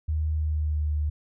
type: tone with pitch glide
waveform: sine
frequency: 77.5 to 75.08 Hz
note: D#2 to D2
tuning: -6 to +39 cents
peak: -23 dBFS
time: 0.08-1.1 s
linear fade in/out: 10 ms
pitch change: -55 cents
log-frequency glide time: 0.34-0.92 s
effects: none